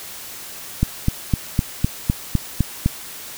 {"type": "click train", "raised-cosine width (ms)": 5, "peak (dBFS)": -3, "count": 9, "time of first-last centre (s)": [0.83, 2.86], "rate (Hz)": 3.94, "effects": ["white hiss -35 dBFS RMS until 3.37 s"]}